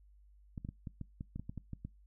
clicks, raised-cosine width 5 ms, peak -29 dBFS, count 12, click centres 0.578 / 0.649 / 0.689 / 0.872 / 1.013 / 1.209 / 1.36 / 1.396 / 1.495 / 1.577 / 1.733 / 1.85 s, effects noise-tail reverb RT60 0.2 s tail -23 dB re dry + added 50 Hz sine -59 dBFS peak until 2.06 s

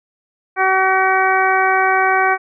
harmonic tone, 379.3 Hz, F#4, 43 cents sharp, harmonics 1 / 2 / 3 / 4 / 5 / 6, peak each -21 / -16 / -19 / -18 / -22 / -22 dBFS, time 0.56-2.38 s, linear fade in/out 50 ms, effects none

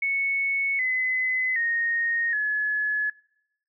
sine tone with pitch steps, 2210 / 2027 / 1858.4 / 1704.1 Hz, C#7 / B6 / A#6 / G#6, -6 / +45 / -6 / +44 cents, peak -22 dBFS, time 0.02-3.1 s, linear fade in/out 5 ms, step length 770 ms, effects noise-tail reverb RT60 0.9 s tail -24 dB re dry

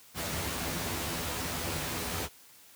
pink noise with comb filter, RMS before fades -34 dBFS, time 0.14-2.29 s, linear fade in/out 50 ms, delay 12 ms, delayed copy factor +0.65, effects white hiss -56 dBFS RMS until 2.75 s + high-pass 60 Hz 12 dB/octave

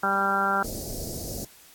harmonic tone, 196.6 Hz, G3, 5 cents sharp, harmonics 1 / 2 / 3 / 4 / 5 / 6 / 7 / 8, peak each -33 / -34 / -34 / -28 / -32 / -35 / -24 / -33 dBFS, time 0.03-0.63 s, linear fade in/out 5 ms
pink band-stop noise, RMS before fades -34 dBFS, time 0.64-1.45 s, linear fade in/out 5 ms, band 690 to 4500 Hz, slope 48 dB/octave
effects white hiss -52 dBFS RMS until 1.74 s + AAC 64 kbps

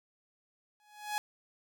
sawtooth tone with exponential growth, 839 Hz, G#5, 17 cents sharp, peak -25 dBFS, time 0.8-1.18 s, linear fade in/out 0 ms, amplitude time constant 82 ms, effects none

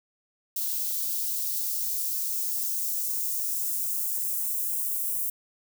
violet noise with high-pass filter sweep, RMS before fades -29 dBFS, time 0.56-5.3 s, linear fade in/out 5 ms, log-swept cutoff 3700 to 9100 Hz, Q 1.2, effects none

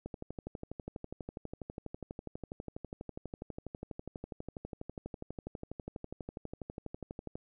click train, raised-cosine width 2 ms, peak -27 dBFS, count 90, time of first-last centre 0.06-7.355 s, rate 12.2 Hz, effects none

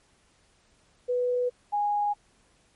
sine tone pair in turn, 493.7 / 825.3 Hz, B4 / G#5, -1 / -11 cents, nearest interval major sixth, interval 890 cents, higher second, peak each -23 dBFS, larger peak neither, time 1.08-1.5 / 1.72-2.14 s, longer neither, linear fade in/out 20 ms, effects pink hiss -64 dBFS RMS until 2.75 s + MP3 48 kbps

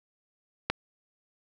click, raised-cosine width 0.3 ms, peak -9 dBFS, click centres 0.7 s, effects none

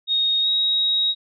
sine tone with pitch glide, 3729 to 3794 Hz, A#7 to A#7, 0 to +30 cents, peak -17 dBFS, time 0.07-1.15 s, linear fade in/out 50 ms, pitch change +30 cents, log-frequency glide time 0.41-0.48 s, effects none

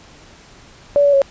sine tone with pitch steps, 574 / 570 / 551 Hz, D5 / C#5 / C#5, -40 / +48 / -11 cents, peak -9 dBFS, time 0.96-1.218 s, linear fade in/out 0 ms, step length 86 ms, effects pink hiss -44 dBFS RMS until 1.3 s + resampled to 16000 Hz

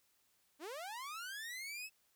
sawtooth linear sweep, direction up, 272.9 to 2637 Hz, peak -40 dBFS, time 0.59-1.9 s, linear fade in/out 50 ms, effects white hiss -75 dBFS RMS until 2.15 s

